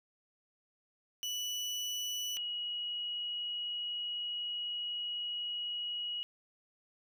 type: tone pair in turn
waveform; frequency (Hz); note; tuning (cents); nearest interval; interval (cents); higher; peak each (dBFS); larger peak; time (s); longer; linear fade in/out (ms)
30% pulse / sine; 2960 / 2906; F#7 / F#7; 0 / -32; unison; 32; first; -32 / -35; first; 1.23-2.37 / 2.37-6.23; second; 0
effects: none